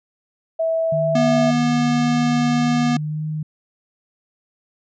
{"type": "tone with pitch glide", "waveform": "sine", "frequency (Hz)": [652, 659.2], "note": ["E5", "E5"], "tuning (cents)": [-19, 0], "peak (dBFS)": -17, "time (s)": [0.59, 1.51], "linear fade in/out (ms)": 10, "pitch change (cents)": 19, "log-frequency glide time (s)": [0.76, 1.22]}
{"type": "tone with vibrato", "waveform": "sine", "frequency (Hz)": 153.2, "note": "D#3", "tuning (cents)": -27, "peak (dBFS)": -22, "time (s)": [0.92, 3.43], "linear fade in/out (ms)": 5, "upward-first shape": "sine", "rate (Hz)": 1.8, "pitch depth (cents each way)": 17}
{"type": "tone", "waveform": "square", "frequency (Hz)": 241.6, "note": "B3", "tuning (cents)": -38, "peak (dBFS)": -17, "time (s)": [1.15, 2.97], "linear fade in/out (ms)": 5}
{"effects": ["resampled to 16000 Hz"]}